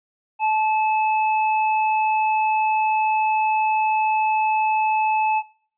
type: tone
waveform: square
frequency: 867 Hz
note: A5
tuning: 26 cents flat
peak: -18 dBFS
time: 0.39-5.43 s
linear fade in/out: 50 ms
effects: noise-tail reverb RT60 0.5 s tail -19 dB re dry + resampled to 8000 Hz